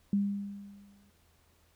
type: tone with exponential decay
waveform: sine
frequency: 200.9 Hz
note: G3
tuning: 43 cents sharp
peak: -23 dBFS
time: 0.13-1.1 s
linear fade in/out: 2 ms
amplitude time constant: 210 ms
effects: added 82 Hz sine -68 dBFS peak until 1.75 s + pink hiss -68 dBFS RMS until 1.75 s